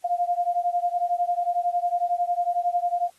sine beating tone pair, 698.5 / 709.5 Hz, F5 / F5, 0 / +27 cents, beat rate 11 Hz, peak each -24 / -25 dBFS, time 0.04-3.1 s, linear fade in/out 10 ms, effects white hiss -60 dBFS RMS until 3.18 s + AAC 32 kbps

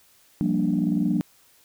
sine chord, G minor seventh, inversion third, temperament equal, 174.61 / 196 / 233.1 / 293.7 Hz, F3 / G3 / Bb3 / D4, 0 / 0 / 0 / 0 cents, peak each -25 dBFS, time 0.41-1.21 s, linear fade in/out 0 ms, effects tanh soft clip ceiling -12 dBFS + white hiss -58 dBFS RMS until 1.64 s

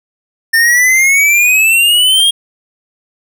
square exponential sweep, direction up, 1800 to 3273 Hz, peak -7 dBFS, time 0.53-2.31 s, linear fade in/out 10 ms, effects none

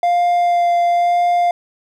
triangle tone with vibrato, 698.5 Hz, F5, in tune, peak -10 dBFS, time 0.03-1.51 s, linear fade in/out 2 ms, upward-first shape sine, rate 1 Hz, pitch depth 10 cents each way, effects none

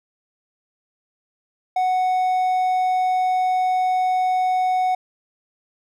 triangle tone, 740 Hz, F#5, in tune, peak -15 dBFS, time 1.76-4.95 s, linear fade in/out 5 ms, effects none

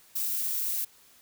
violet noise, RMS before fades -30 dBFS, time 0.15-0.85 s, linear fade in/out 10 ms, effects white hiss -58 dBFS RMS until 1.21 s

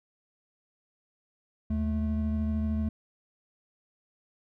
triangle tone pair together, 76.8 / 217.2 Hz, D#2 / A3, -22 / -22 cents, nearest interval octave + tritone, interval 1800 cents, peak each -27 dBFS, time 1.7-2.89 s, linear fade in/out 5 ms, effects none

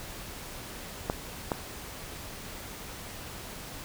clicks, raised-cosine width 1 ms, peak -13 dBFS, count 2, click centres 1.099 / 1.518 s, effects pink hiss -42 dBFS RMS until 3.84 s

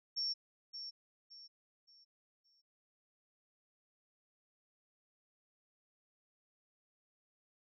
sine tone with echo, 5470 Hz, F8, 37 cents flat, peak -34 dBFS, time 0.16-0.34 s, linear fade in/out 20 ms, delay 570 ms, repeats 4, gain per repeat -9 dB, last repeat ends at 2.62 s, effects none

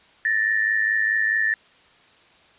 sine tone pair together, 1760 / 1864.7 Hz, A6 / A#6, 0 / 0 cents, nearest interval minor second, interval 100 cents, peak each -20 / -23 dBFS, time 0.25-1.54 s, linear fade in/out 2 ms, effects white hiss -54 dBFS RMS until 2.58 s + resampled to 8000 Hz

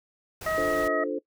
pink noise, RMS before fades -39 dBFS, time 0.41-0.88 s, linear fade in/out 5 ms
harmonic tone, 635 Hz, D#5, 35 cents sharp, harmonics 1 / 2 / 3, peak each -27 / -30 / -32 dBFS, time 0.46-1.04 s, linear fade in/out 5 ms
sine chord, D minor seventh, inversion none, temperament equal, 293.7 / 349.2 / 440 / 523.3 Hz, D4 / F4 / A4 / C5, 0 / 0 / 0 / 0 cents, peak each -31 / -34 / -31 / -33 dBFS, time 0.57-1.19 s, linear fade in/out 10 ms
effects noise-tail reverb RT60 0.1 s tail -20 dB re dry

